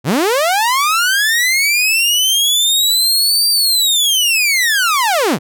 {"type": "linear two-way sweep", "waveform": "sawtooth", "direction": "up then down", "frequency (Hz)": [103.5, 4719, 103.5], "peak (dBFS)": -8, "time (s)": [0.04, 5.39], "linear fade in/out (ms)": 50, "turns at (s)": 3.49, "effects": []}